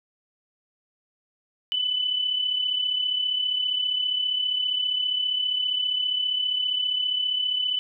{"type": "tone pair together", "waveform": "sine", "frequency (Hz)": [2994, 3029], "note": ["F#7", "F#7"], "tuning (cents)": [20, 40], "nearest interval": "unison", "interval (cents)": 20, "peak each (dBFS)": [-23, -31], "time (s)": [1.72, 7.79], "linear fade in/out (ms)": 0, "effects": []}